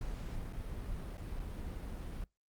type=noise with dropouts; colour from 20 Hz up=brown; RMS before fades=-41 dBFS; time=0.01-2.24 s; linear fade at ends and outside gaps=2 ms; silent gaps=0.527-0.532 / 1.172-1.178 / 1.395-1.399 s; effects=noise-tail reverb RT60 0.2 s tail -24 dB re dry + Opus 48 kbps